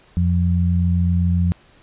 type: tone pair together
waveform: sine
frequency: 87.6 / 175.2 Hz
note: F2 / F3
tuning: +6 / +6 cents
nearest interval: octave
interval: 1200 cents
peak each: -16 / -19 dBFS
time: 0.17-1.52 s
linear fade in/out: 0 ms
effects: pink hiss -52 dBFS RMS until 1.82 s + resampled to 8000 Hz